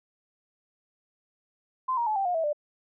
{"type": "tone with pitch steps", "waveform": "sine", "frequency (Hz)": [1033, 941.8, 858.7, 782.9, 713.8, 650.7, 593.3], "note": ["C6", "A#5", "A5", "G5", "F5", "E5", "D5"], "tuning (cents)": [-22, 18, -42, -2, 38, -23, 18], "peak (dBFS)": -24, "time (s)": [1.88, 2.531], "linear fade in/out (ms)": 10, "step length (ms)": 93, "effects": []}